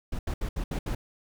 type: noise bursts at uneven times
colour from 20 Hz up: brown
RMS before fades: -30 dBFS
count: 6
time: 0.12-0.19 / 0.27-0.34 / 0.41-0.49 / 0.56-0.64 / 0.71-0.79 / 0.86-0.95 s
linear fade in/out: 5 ms
effects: none